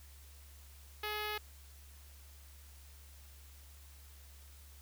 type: tone with notch filter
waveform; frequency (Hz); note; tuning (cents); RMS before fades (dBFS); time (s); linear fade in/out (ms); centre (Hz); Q
5% pulse; 422.4; G#4; +29; -39; 1.03-1.38; 5; 7200; 0.54
effects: added 70 Hz sine -54 dBFS peak until 4.81 s + white hiss -61 dBFS RMS until 4.81 s